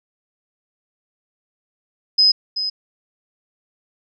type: tone with echo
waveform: sine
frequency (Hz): 5050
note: D#8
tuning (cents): +25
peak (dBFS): -10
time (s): 2.18-2.32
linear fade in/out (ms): 10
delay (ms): 380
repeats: 1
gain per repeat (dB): -10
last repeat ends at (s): 2.7
effects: none